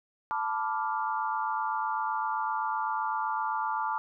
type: chord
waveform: sine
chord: B half-diminished seventh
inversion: third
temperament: equal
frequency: 880 / 987.8 / 1174.7 / 1396.9 Hz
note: A5 / B5 / D6 / F6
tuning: 0 / 0 / 0 / 0 cents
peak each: -31 / -35 / -33 / -37 dBFS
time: 0.31-3.98 s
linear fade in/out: 0 ms
effects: none